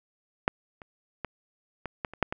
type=clicks; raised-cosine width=0.5 ms; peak=-7 / -29 / -17 / -19 / -15 / -27 / -7 / -17 dBFS; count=8; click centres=0.479 / 0.818 / 1.247 / 1.857 / 2.048 / 2.136 / 2.227 / 2.325 s; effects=none